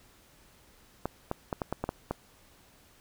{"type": "clicks", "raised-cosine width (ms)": 1, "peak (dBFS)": -16, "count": 8, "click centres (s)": [1.056, 1.314, 1.528, 1.618, 1.726, 1.84, 1.891, 2.11], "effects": ["pink hiss -60 dBFS RMS until 3 s"]}